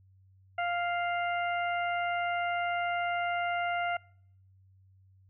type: harmonic tone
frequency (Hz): 698.5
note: F5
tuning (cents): 0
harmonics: 1 / 2 / 3 / 4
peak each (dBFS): -30 / -35 / -37 / -43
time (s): 0.58-3.97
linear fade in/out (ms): 5
effects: noise-tail reverb RT60 0.7 s tail -26 dB re dry + added 95 Hz sine -58 dBFS peak until 5.29 s